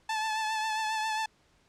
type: tone with vibrato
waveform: sawtooth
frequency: 872 Hz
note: A5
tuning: 16 cents flat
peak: -25 dBFS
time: 0.09-1.26 s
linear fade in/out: 5 ms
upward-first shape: triangle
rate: 7.4 Hz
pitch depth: 37 cents each way
effects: pink hiss -66 dBFS RMS until 1.68 s + low-pass 7000 Hz 12 dB/octave